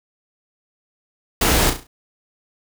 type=noise with echo; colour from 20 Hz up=pink; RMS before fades=-17 dBFS; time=1.41-1.7 s; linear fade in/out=5 ms; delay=34 ms; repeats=5; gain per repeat=-7 dB; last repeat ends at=1.87 s; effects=none